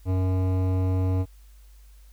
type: tone with hard clipping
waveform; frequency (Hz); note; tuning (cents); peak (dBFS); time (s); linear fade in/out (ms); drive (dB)
sine; 93; F#2; +9; -23; 0.05-1.26; 50; 15
effects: added 50 Hz sine -47 dBFS peak until 2.12 s + white hiss -62 dBFS RMS until 2.12 s